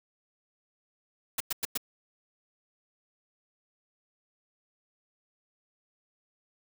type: noise bursts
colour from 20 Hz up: white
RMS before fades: -30 dBFS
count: 4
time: 1.38-1.776 s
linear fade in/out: 5 ms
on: 24 ms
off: 100 ms
effects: none